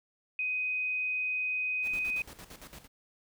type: tone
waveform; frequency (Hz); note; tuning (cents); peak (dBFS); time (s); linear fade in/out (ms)
sine; 2506; D#7; +12; -29; 0.39-2.22; 2
type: noise with tremolo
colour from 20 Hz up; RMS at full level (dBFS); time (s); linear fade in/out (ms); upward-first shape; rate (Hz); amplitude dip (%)
pink; -47; 1.82-2.88; 50; square; 8.8; 70
effects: none